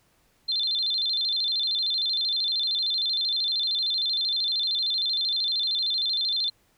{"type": "tone with vibrato", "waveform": "sine", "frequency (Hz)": 3843, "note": "B7", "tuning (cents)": -48, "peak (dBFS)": -23, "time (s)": [0.48, 6.5], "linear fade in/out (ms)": 10, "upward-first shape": "square", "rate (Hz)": 13, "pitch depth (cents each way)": 140, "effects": ["pink hiss -65 dBFS RMS until 6.77 s"]}